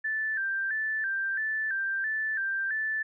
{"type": "tone with vibrato", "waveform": "sine", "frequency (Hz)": 1663, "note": "G#6", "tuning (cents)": 2, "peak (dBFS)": -27, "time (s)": [0.04, 3.03], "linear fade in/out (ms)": 10, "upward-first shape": "square", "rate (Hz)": 1.5, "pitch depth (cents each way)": 92, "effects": []}